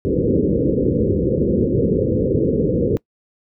white low-pass noise, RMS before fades -17 dBFS, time 0.05-2.97 s, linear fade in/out 0 ms, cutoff 520 Hz, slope 96 dB/octave, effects noise-tail reverb RT60 0.1 s tail -23 dB re dry + high-pass 60 Hz 12 dB/octave

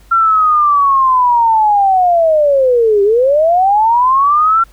sine linear two-way sweep, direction down then up, 1367 to 392 to 1367 Hz, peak -7 dBFS, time 0.11-4.64 s, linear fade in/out 10 ms, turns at 3.03 s, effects added 50 Hz sine -41 dBFS peak until 4.72 s + pink hiss -49 dBFS RMS until 4.72 s

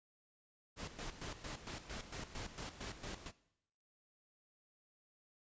pink noise with tremolo, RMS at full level -45 dBFS, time 0.76-3.32 s, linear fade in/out 50 ms, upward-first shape square, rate 4.4 Hz, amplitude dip 70%, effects noise-tail reverb RT60 0.8 s tail -19 dB re dry + resampled to 16000 Hz

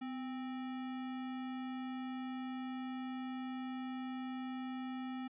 sine tone with sample-and-hold, 255 Hz, C4, 44 cents flat, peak -39 dBFS, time 0.01-5.28 s, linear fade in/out 10 ms, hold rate 1050 Hz, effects resampled to 8000 Hz

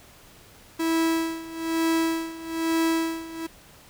45% pulse tone with tremolo, 327 Hz, E4, 14 cents flat, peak -20 dBFS, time 0.79-3.47 s, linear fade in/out 10 ms, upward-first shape sine, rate 1.1 Hz, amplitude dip 85%, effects pink hiss -51 dBFS RMS until 3.89 s

